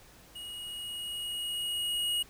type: tone with level ramp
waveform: square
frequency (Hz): 2887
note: F#7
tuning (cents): -43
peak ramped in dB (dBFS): -41 to -28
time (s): 0.35-2.23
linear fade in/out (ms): 10
effects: added 50 Hz sine -63 dBFS peak until 2.29 s + pink hiss -56 dBFS RMS until 2.29 s